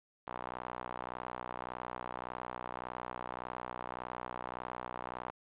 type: tone with band-pass filter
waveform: sawtooth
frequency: 61.74 Hz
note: B1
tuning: in tune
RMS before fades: -43 dBFS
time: 0.27-5.31 s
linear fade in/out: 0 ms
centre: 970 Hz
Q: 2.1
effects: resampled to 8000 Hz + 10-bit